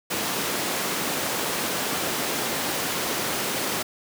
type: high-pass noise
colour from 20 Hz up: pink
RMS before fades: -27 dBFS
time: 0.1-3.83 s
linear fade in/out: 10 ms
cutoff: 230 Hz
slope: 12 dB/octave
effects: none